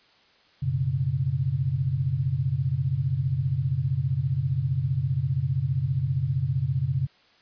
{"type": "chord", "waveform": "sine", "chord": "F# suspended fourth", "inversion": "none", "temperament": "equal", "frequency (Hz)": [92.5, 123.47, 138.59], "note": ["F#2", "B2", "C#3"], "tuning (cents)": [0, 0, 0], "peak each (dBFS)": [-31, -27, -25], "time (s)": [0.62, 7.07], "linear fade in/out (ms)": 10, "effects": ["white hiss -59 dBFS RMS until 7.41 s", "resampled to 11025 Hz"]}